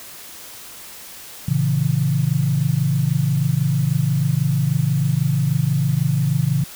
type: chord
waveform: sine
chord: A# diminished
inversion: none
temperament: equal with one note detuned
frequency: 114.8 / 138.59 / 164.81 Hz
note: A#2 / C#3 / E3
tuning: -26 / 0 / 0 cents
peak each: -23 / -18 / -21 dBFS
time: 1.48-6.64 s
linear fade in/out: 5 ms
effects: white hiss -38 dBFS RMS until 6.75 s